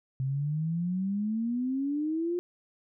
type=exponential sweep; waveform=sine; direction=up; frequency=130 to 357.2 Hz; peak=-27 dBFS; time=0.2-2.39 s; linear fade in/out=0 ms; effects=none